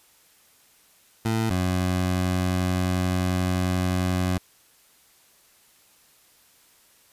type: tone pair in turn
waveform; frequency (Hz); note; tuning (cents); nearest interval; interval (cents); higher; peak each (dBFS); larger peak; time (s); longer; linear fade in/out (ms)
20% pulse; 112.1 / 91.38; A2 / F#2; +33 / -21; major third; 354; first; -17; neither; 1.25-1.5 / 1.5-4.38; second; 5
effects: white hiss -58 dBFS RMS until 7.12 s + resampled to 32000 Hz